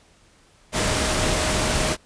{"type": "tone in noise", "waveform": "sine", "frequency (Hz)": 622.3, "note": "D#5", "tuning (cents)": 0, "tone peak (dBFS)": -30, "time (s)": [0.72, 1.97], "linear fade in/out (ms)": 50, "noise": "pink", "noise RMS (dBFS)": -22, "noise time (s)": [0.72, 1.97], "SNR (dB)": -11, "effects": ["pink hiss -56 dBFS RMS until 2.05 s", "resampled to 22050 Hz"]}